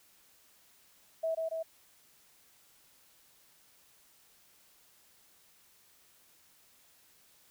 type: tone with echo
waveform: sine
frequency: 649 Hz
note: E5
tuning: 27 cents flat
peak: -29 dBFS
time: 1.23-1.35 s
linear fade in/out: 10 ms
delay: 140 ms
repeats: 2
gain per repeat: -2 dB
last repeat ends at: 1.63 s
effects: white hiss -64 dBFS RMS until 7.5 s